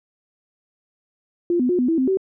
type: tone with pitch steps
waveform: sine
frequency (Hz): 346.8 / 249.9 / 358.2 / 249.4 / 327.8 / 260.5 / 382.3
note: F4 / B3 / F4 / B3 / E4 / C4 / G4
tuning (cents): -12 / +21 / +44 / +17 / -10 / -7 / -43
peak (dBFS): -16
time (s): 1.5-2.172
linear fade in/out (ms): 2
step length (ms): 96
effects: none